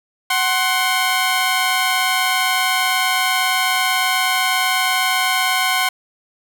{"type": "tone pair together", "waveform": "15% pulse", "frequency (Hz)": [747, 1056.4], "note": ["F#5", "C6"], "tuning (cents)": [16, 16], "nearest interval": "tritone", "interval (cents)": 600, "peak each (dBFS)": -12, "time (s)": [0.3, 5.89], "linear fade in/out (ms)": 5, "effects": []}